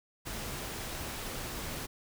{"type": "noise", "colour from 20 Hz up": "pink", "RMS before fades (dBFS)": -39, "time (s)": [0.25, 1.87], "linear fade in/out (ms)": 20, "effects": []}